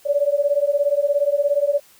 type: beating tone pair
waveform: sine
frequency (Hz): 565 / 582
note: C#5 / D5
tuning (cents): +33 / -16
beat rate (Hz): 17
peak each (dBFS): -19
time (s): 0.05-1.8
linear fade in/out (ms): 20
effects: white hiss -52 dBFS RMS until 1.99 s